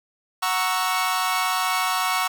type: chord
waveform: sawtooth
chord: F# dominant seventh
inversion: none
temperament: equal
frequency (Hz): 740 / 932.3 / 1108.7 / 1318.5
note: F#5 / A#5 / C#6 / E6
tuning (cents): 0 / 0 / 0 / 0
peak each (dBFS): -23 / -25 / -21 / -24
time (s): 0.42-2.28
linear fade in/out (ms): 10
effects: none